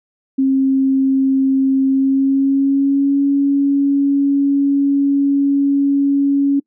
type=tone with pitch glide; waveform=sine; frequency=267.8 to 279.7 Hz; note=C4 to C#4; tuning=+40 to +16 cents; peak=-11 dBFS; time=0.38-6.6 s; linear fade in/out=10 ms; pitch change=+76 cents; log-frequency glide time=1.88-3.21 s; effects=noise-tail reverb RT60 0.1 s tail -25 dB re dry